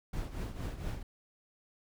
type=noise with tremolo; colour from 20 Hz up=brown; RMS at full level=-35 dBFS; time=0.13-1.03 s; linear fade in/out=5 ms; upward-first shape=triangle; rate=4.3 Hz; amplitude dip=75%; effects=none